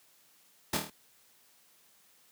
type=noise with echo; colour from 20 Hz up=pink; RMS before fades=-29 dBFS; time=0.73-0.77 s; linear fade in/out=5 ms; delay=26 ms; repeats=5; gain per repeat=-4 dB; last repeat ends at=0.9 s; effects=white hiss -64 dBFS RMS until 2.31 s + high-pass 100 Hz 12 dB/octave